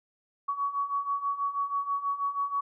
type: beating tone pair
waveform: sine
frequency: 1122 / 1128.2 Hz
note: C#6 / C#6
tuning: +21 / +30 cents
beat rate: 6.2 Hz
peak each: -33 / -29 dBFS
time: 0.48-2.61 s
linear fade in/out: 10 ms
effects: none